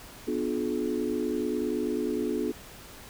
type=chord; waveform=sine; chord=B diminished seventh; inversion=none; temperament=just; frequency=246.9 / 296.3 / 355.6 / 426.7 Hz; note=B3 / D4 / F4 / Ab4; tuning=0 / +15 / +31 / +47 cents; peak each=-32 dBFS; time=0.27-2.52 s; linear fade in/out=10 ms; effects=pink hiss -47 dBFS RMS until 3.09 s